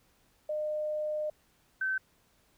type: tone pair in turn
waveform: sine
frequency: 608 / 1537.8 Hz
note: D#5 / G6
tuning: -40 / -34 cents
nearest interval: octave + major third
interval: 1606 cents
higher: second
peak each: -30 / -28 dBFS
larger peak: second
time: 0.49-1.3 / 1.81-1.98 s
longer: first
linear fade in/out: 5 ms
effects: pink hiss -68 dBFS RMS until 2.57 s